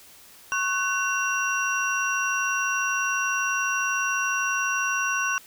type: tone cluster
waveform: sine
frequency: 1098 / 1502 / 2747 / 5750 Hz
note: C#6 / F#6 / F7 / F8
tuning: -17 / +26 / -29 / +50 cents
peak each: -28 / -26 / -29 / -32 dBFS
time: 0.52-5.38 s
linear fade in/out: 0 ms
effects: white hiss -50 dBFS RMS until 5.46 s